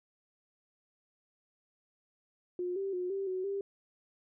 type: tone with pitch steps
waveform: sine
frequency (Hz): 357.9 / 390.7 / 361 / 391.2 / 372 / 396.4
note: F4 / G4 / F#4 / G4 / F#4 / G4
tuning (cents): +42 / -6 / -43 / -4 / +9 / +19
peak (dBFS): -32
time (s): 2.59-3.61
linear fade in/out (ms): 2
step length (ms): 170
effects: none